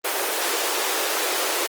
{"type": "high-pass noise", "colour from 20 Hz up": "pink", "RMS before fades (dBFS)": -24, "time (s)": [0.04, 1.67], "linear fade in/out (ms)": 10, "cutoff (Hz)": 340, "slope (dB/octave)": 48, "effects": ["Opus 24 kbps"]}